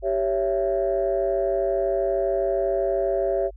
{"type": "chord", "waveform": "sine", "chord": "C# diminished", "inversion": "second", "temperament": "equal with one note detuned", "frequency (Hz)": [392, 554.4, 666.9], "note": ["G4", "C#5", "E5"], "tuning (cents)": [0, 0, 20], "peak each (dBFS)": -24, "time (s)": [0.02, 3.51], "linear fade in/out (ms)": 50, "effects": ["tanh soft clip ceiling -13 dBFS", "added 50 Hz sine -40 dBFS peak until 3.56 s"]}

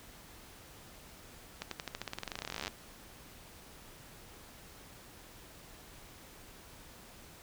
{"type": "accelerating click train", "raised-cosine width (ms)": 0.2, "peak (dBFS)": -20, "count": 30, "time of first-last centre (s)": [1.62, 2.679], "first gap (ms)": 93, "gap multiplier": 0.92, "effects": ["pink hiss -54 dBFS RMS until 7.42 s"]}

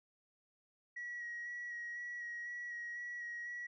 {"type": "tone with vibrato", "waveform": "sine", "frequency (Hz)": 1914, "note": "A#6", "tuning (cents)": 45, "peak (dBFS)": -40, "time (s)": [0.96, 3.67], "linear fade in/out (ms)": 10, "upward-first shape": "square", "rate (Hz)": 2, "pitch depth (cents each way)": 14, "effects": ["tanh soft clip ceiling -38 dBFS"]}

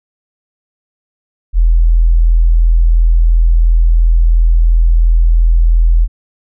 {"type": "tone", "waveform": "sine", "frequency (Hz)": 41.45, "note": "E1", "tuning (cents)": 10, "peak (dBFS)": -5, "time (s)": [1.53, 6.08], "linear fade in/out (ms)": 50, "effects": []}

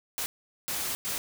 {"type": "noise bursts at uneven times", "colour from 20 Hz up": "white", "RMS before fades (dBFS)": -32, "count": 3, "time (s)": [[0.18, 0.26], [0.68, 0.95], [1.05, 1.18]], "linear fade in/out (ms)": 0, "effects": []}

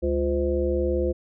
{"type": "harmonic tone with a mistuned harmonic", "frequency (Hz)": 70.2, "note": "C#2", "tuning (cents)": 22, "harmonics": [1, 3, 5, 7, 9], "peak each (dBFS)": [-26, -33, -25, -26, -39], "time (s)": [0.02, 1.13], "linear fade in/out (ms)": 20, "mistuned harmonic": 7, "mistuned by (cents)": 77, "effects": []}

